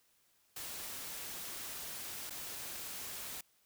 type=noise with dropouts; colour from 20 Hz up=white; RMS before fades=-44 dBFS; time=0.56-3.41 s; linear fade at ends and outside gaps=5 ms; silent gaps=2.298-2.305 s; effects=white hiss -72 dBFS RMS until 3.65 s